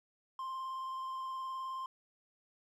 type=tone with vibrato; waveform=triangle; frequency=1050 Hz; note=C6; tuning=6 cents sharp; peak=-36 dBFS; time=0.39-1.86 s; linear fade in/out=2 ms; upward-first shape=square; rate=19 Hz; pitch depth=11 cents each way; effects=none